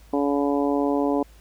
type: harmonic tone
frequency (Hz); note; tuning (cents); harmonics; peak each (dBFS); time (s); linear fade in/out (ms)
142.3; C#3; +46; 2 / 3 / 4 / 5 / 6 / 7; -22 / -26 / -28 / -30 / -32 / -33; 0.13-1.23; 5
effects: added 54 Hz sine -48 dBFS peak until 1.4 s + pink hiss -56 dBFS RMS until 1.4 s